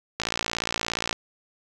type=click train; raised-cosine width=0.2 ms; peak=-8 dBFS; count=54; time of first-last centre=0.2-1.128 s; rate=57.1 Hz; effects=none